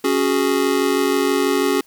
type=chord; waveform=square; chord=C# suspended fourth; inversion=none; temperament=just; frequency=277.2 / 369.6 / 415.8 Hz; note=C#4 / F#4 / G#4; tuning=0 / -2 / +2 cents; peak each=-21 dBFS; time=0.04-1.81 s; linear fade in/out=5 ms; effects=white hiss -55 dBFS RMS until 1.86 s